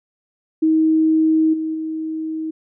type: tone with level steps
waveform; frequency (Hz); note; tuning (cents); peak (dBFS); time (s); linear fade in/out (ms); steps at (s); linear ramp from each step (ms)
sine; 317; D#4; +32; -12 / -20 / -22; 0.62-2.51; 10; 1.53 / 1.74; 10
effects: none